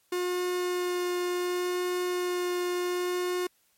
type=tone with vibrato; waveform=45% pulse; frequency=358.1 Hz; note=F4; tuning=43 cents sharp; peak=-27 dBFS; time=0.12-3.47 s; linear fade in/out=5 ms; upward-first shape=sine; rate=0.69 Hz; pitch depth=8 cents each way; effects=white hiss -68 dBFS RMS until 3.77 s + MP3 64 kbps